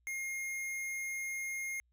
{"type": "tone", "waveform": "square", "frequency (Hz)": 2135, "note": "C7", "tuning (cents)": 34, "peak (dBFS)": -37, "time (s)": [0.07, 1.8], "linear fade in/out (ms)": 0, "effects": ["added 60 Hz sine -70 dBFS peak until 1.92 s"]}